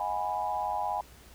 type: tone cluster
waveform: sine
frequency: 630 / 728 / 825 / 989 Hz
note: D#5 / F#5 / G#5 / B5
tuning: +21 / -28 / -12 / +2 cents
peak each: -39 / -35 / -31 / -35 dBFS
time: 0-1.01 s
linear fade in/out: 2 ms
effects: added 60 Hz sine -54 dBFS peak until 1.34 s + pink hiss -55 dBFS RMS until 1.34 s